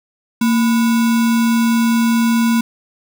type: tone with sample-and-hold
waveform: sine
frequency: 230.3 Hz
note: A#3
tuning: 21 cents flat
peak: -11 dBFS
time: 0.41-2.61 s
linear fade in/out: 5 ms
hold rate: 1225 Hz
effects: none

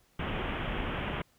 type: low-pass noise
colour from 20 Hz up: pink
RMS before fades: -34 dBFS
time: 0.19-1.22 s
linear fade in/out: 5 ms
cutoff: 3300 Hz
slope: 96 dB/octave
effects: pink hiss -67 dBFS RMS until 1.38 s

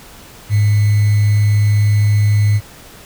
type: tone with sample-and-hold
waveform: sine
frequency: 104.4 Hz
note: G#2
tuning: 10 cents sharp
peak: -9 dBFS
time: 0.49-2.61 s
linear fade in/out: 50 ms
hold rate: 2100 Hz
effects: pink hiss -39 dBFS RMS until 3.05 s

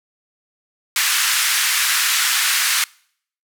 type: band-pass noise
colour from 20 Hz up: pink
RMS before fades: -18 dBFS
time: 0.96-2.84 s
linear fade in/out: 2 ms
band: 1400 to 14000 Hz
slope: 24 dB/octave
effects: noise-tail reverb RT60 0.6 s tail -25 dB re dry

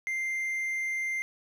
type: tone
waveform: triangle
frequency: 2093 Hz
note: C7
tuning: in tune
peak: -27 dBFS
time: 0.07-1.22 s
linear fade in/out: 0 ms
effects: none

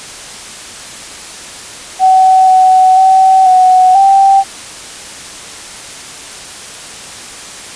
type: tone with pitch steps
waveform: sine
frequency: 754 / 749 / 760 / 742 / 782 Hz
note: F#5 / F#5 / F#5 / F#5 / G5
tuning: +32 / +21 / +46 / +5 / -4 cents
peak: -3 dBFS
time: 1.99-4.44 s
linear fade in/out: 50 ms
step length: 490 ms
effects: white hiss -28 dBFS RMS until 7.75 s + resampled to 22050 Hz

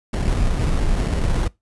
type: noise with sample-and-hold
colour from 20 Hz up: brown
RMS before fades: -19 dBFS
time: 0.13-1.48 s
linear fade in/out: 5 ms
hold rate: 2450 Hz
effects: noise-tail reverb RT60 0.2 s tail -23 dB re dry + resampled to 24000 Hz

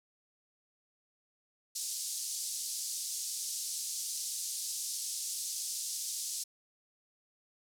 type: band-pass noise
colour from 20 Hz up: pink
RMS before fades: -38 dBFS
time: 1.75-6.44 s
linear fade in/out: 10 ms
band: 5000 to 11000 Hz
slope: 24 dB/octave
effects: none

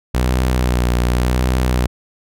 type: tone with vibrato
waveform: sawtooth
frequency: 61.74 Hz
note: B1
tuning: in tune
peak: -10 dBFS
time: 0.14-1.87 s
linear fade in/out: 10 ms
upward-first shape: sine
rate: 0.9 Hz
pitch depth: 41 cents each way
effects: none

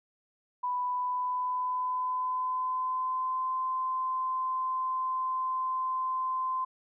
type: tone with pitch glide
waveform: sine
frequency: 991 to 1034.3 Hz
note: B5 to C6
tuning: +6 to -20 cents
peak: -28 dBFS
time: 0.63-6.65 s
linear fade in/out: 10 ms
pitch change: +74 cents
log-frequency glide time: 0.8-3.54 s
effects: none

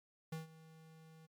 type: tone with ADSR envelope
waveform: square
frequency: 160.2 Hz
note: E3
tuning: 49 cents flat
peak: -40 dBFS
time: 0.32-1.27 s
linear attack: 7 ms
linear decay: 140 ms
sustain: -18 dB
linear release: 20 ms
effects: MP3 96 kbps

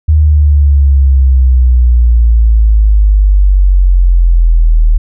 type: exponential sweep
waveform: sine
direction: down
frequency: 77.5 to 38.89 Hz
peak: -3 dBFS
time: 0.08-4.98 s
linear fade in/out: 10 ms
effects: none

